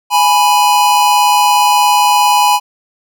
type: tone pair together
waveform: square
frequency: 830.6 / 987.8 Hz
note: G#5 / B5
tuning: 0 / 0 cents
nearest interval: minor third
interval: 300 cents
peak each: -11 dBFS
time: 0.1-2.6 s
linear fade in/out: 50 ms
effects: none